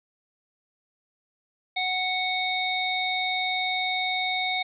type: harmonic tone with a mistuned harmonic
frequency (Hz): 740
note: F#5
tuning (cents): 0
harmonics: 1 / 3 / 5 / 6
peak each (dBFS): -29 / -28 / -30 / -40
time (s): 1.76-4.63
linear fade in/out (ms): 10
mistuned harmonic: 6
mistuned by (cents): -82
effects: none